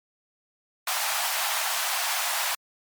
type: high-pass noise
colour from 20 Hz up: pink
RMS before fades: -27 dBFS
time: 0.87-2.55 s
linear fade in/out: 5 ms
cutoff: 680 Hz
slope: 48 dB/octave
effects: MP3 96 kbps